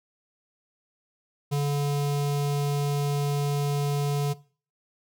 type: tone with notch filter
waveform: square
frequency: 143.6 Hz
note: D3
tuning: 39 cents flat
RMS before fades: -25 dBFS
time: 1.51-4.34 s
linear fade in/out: 20 ms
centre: 1700 Hz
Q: 1.4
effects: noise-tail reverb RT60 0.4 s tail -19 dB re dry